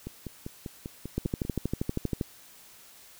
two click trains, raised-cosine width 3 ms, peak -15 / -23 dBFS, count 14 / 8, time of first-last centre 1.18-2.212 / 0.07-1.451 s, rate 12.6 / 5.07 Hz, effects white hiss -53 dBFS RMS until 3.19 s

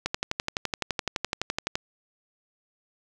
click train, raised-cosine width 0.2 ms, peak -9 dBFS, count 21, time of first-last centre 0.06-1.755 s, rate 11.8 Hz, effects none

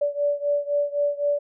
sine beating tone pair, 577 / 580.9 Hz, D5 / D5, -31 / -19 cents, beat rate 3.9 Hz, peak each -23 / -25 dBFS, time 0.01-1.39 s, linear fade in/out 10 ms, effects none

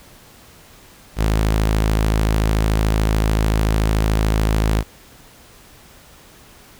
sawtooth tone, 53.6 Hz, A1, 45 cents flat, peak -11 dBFS, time 1.16-4.84 s, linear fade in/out 50 ms, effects pink hiss -46 dBFS RMS until 6.79 s

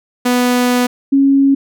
sawtooth / sine tone pair in turn, 246.9 / 275 Hz, B3 / C#4, 0 / -14 cents, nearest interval major second, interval 186 cents, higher second, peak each -7 dBFS, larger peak neither, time 0.25-0.87 / 1.12-1.55 s, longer first, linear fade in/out 10 ms, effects none

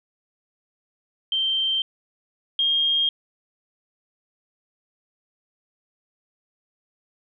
sine tone pair in turn, 3136 / 3228 Hz, G7 / G#7, 0 / -50 cents, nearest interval minor second, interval 50 cents, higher second, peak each -20 / -18 dBFS, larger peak second, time 1.32-1.82 / 2.59-3.09 s, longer neither, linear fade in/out 2 ms, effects none

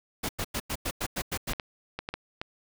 pink noise bursts, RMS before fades -31 dBFS, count 9, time 0.23-1.531 s, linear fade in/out 10 ms, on 61 ms, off 94 ms
clicks, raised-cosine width 0.3 ms, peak -17 dBFS, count 7, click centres 1.496 / 1.534 / 1.598 / 1.99 / 2.089 / 2.14 / 2.415 s
effects none

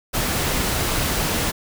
pink noise, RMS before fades -22 dBFS, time 0.13-1.52 s, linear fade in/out 20 ms, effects none

